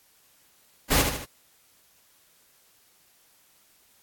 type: noise with echo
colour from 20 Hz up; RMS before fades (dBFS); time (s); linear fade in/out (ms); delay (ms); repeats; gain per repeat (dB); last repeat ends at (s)
pink; -20; 0.9-1.03; 20; 76; 3; -6; 1.258
effects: white hiss -61 dBFS RMS until 4.02 s + AAC 64 kbps